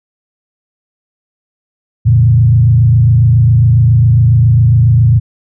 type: tone with frequency modulation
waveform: sine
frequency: 116.54 Hz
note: A#2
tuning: in tune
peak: -4 dBFS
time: 2.05-5.2 s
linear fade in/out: 20 ms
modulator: 27.3 Hz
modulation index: 0.89
effects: none